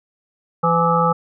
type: harmonic tone with a mistuned harmonic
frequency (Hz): 168.4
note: E3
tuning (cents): +37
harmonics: 1 / 3 / 5 / 7 / 8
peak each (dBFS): -20 / -20 / -20 / -20 / -20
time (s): 0.63-1.13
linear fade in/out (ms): 10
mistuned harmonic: 8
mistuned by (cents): -70
effects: none